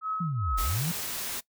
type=tone with tremolo; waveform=sine; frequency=1283 Hz; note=E6; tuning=47 cents flat; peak=-27 dBFS; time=0.01-0.81 s; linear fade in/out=50 ms; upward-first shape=triangle; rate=2.3 Hz; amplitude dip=95%
type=linear two-way sweep; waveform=sine; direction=down then up; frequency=180.7 to 37 to 180.7 Hz; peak=-27 dBFS; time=0.2-0.92 s; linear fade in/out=10 ms; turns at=0.6 s
type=noise; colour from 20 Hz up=white; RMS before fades=-34 dBFS; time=0.57-1.41 s; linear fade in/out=20 ms
effects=noise-tail reverb RT60 0.1 s tail -21 dB re dry